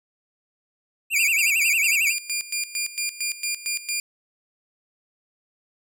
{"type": "tone with vibrato", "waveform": "square", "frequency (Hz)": 2489, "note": "D#7", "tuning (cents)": 0, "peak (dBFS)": -19, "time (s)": [1.1, 2.14], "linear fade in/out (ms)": 50, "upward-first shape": "sine", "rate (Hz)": 11, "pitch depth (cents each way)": 190}
{"type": "tone with tremolo", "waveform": "15% pulse", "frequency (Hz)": 2400, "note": "D7", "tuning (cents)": 37, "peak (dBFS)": -17, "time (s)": [1.16, 4], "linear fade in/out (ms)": 2, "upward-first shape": "square", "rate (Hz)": 4.4, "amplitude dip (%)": 80}
{"effects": []}